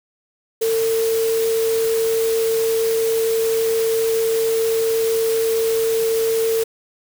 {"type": "tone in noise", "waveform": "sine", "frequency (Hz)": 451.1, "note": "A4", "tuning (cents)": 43, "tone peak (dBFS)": -16, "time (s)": [0.61, 6.64], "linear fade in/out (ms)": 10, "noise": "white", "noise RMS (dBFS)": -29, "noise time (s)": [0.61, 6.64], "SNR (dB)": 10, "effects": []}